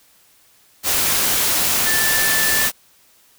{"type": "tone in noise", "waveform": "sine", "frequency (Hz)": 1760, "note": "A6", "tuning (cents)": 0, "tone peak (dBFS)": -20, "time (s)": [1.84, 2.7], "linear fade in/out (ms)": 50, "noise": "white", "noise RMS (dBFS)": -18, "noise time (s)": [0.83, 2.72], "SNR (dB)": -5, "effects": ["white hiss -54 dBFS RMS until 3.38 s"]}